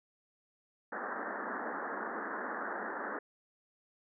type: band-pass noise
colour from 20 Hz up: white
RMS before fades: -39 dBFS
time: 0.92-3.19 s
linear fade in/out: 5 ms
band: 200 to 1800 Hz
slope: 96 dB/octave
effects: none